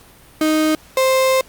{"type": "tone pair in turn", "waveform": "35% pulse", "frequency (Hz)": [311.1, 524.3], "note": ["D#4", "C5"], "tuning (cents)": [0, 3], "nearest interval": "major sixth", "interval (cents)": 903, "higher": "second", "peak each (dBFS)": [-12, -11], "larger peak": "second", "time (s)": [[0.41, 0.75], [0.97, 1.41]], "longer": "second", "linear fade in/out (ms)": 2, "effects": ["pink hiss -46 dBFS RMS until 1.48 s", "Opus 48 kbps"]}